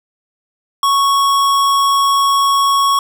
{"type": "tone with hard clipping", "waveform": "sine", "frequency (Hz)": 1108, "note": "C#6", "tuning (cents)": -1, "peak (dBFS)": -12, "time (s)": [0.83, 2.99], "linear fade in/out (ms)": 2, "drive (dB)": 18, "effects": []}